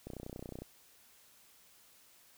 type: click train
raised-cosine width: 2 ms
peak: -30 dBFS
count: 18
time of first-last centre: 0.07-0.62 s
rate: 30.9 Hz
effects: white hiss -63 dBFS RMS until 2.37 s